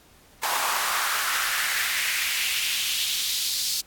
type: noise with high-pass filter sweep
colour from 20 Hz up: pink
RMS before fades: -26 dBFS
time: 0.43-3.81 s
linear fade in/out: 5 ms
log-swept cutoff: 910 to 4800 Hz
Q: 2.5
effects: pink hiss -55 dBFS RMS until 3.86 s + AAC 64 kbps